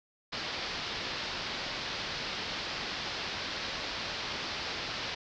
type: low-pass noise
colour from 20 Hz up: white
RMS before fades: -37 dBFS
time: 0.32-5.15 s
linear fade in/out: 10 ms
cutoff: 5100 Hz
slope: 48 dB/octave
effects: none